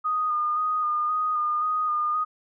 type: tone with vibrato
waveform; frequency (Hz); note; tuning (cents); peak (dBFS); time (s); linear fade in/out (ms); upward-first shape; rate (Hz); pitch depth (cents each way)
sine; 1230; D#6; -20; -22; 0.04-2.25; 20; square; 1.9; 20
effects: none